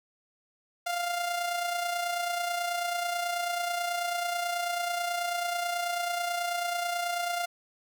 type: tone with amplitude modulation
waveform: sawtooth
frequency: 698.5 Hz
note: F5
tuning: in tune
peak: -23 dBFS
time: 0.86-7.46 s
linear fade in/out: 10 ms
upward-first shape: sine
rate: 29.2 Hz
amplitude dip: 45%
effects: none